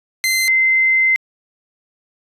sawtooth / sine tone pair in turn, 2071 / 2071 Hz, C7 / C7, -18 / -18 cents, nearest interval unison, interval 0 cents, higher neither, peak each -11 dBFS, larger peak neither, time 0.24-0.48 / 0.48-1.16 s, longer second, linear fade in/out 0 ms, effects resampled to 32000 Hz

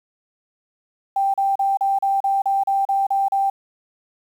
sine tone bursts, 786 Hz, G5, 4 cents sharp, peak -16 dBFS, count 11, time 1.16-3.5 s, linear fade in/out 5 ms, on 180 ms, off 36 ms, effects 8-bit

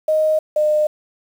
sine tone pair in turn, 622.3 / 606.7 Hz, D#5 / D#5, 0 / -44 cents, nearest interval unison, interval 44 cents, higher first, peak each -13 dBFS, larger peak neither, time 0.08-0.39 / 0.56-0.87 s, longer neither, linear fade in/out 5 ms, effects 7-bit

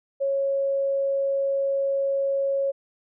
sine tone, 550 Hz, C#5, 14 cents flat, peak -21 dBFS, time 0.2-2.72 s, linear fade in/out 20 ms, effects none

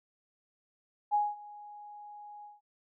sine tone with ADSR envelope, 830.6 Hz, G#5, in tune, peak -23 dBFS, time 1.11-2.61 s, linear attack 32 ms, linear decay 210 ms, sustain -22 dB, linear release 170 ms, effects none

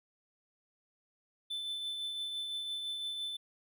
triangle tone with tremolo, 3522 Hz, A7, 1 cent sharp, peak -33 dBFS, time 1.5-3.37 s, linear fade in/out 10 ms, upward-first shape triangle, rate 5.9 Hz, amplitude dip 35%, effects none

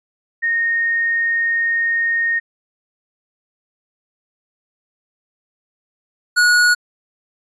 sine / square tone pair in turn, 1850 / 1455.1 Hz, A#6 / F#6, -14 / -29 cents, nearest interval major third, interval 415 cents, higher first, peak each -15 / -11 dBFS, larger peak second, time 0.42-2.4 / 6.36-6.75 s, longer first, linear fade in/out 20 ms, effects resampled to 22050 Hz

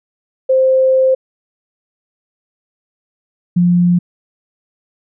sine tone pair in turn, 523.3 / 175.95 Hz, C5 / F3, 0 / +13 cents, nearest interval octave + perfect fifth, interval 1887 cents, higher first, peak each -8 dBFS, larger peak neither, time 0.49-1.15 / 3.56-3.99 s, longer first, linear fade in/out 10 ms, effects none

